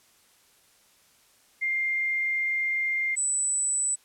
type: tone pair in turn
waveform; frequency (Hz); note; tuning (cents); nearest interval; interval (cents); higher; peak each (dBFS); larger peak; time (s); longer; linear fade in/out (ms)
sine; 2108 / 7959; C7 / B8; +12 / +12; octave + major seventh; 2300; second; -24 / -23; second; 1.61-3.16 / 3.16-3.96; first; 20
effects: white hiss -61 dBFS RMS until 4.04 s + low-pass 12000 Hz 12 dB/octave